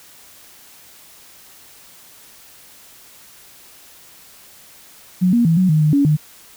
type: tone with pitch steps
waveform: sine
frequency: 182.5 / 237.3 / 164 / 185.2 / 154.9 / 152 / 282.6 / 151.7 Hz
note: F#3 / A#3 / E3 / F#3 / D#3 / D#3 / C#4 / D#3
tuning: -24 / +31 / -9 / +2 / -7 / -40 / +34 / -44 cents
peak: -11 dBFS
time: 5.21-6.17 s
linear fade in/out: 20 ms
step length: 120 ms
effects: white hiss -45 dBFS RMS until 6.56 s